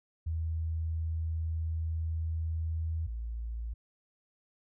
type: tone pair in turn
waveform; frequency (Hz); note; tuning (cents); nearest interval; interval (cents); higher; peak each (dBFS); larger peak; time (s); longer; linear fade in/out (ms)
sine; 80.9 / 57.2; E2 / A#1; -32 / -32; tritone; 600; first; -30 / -34; first; 0.26-3.07 / 3.07-3.74; first; 10
effects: none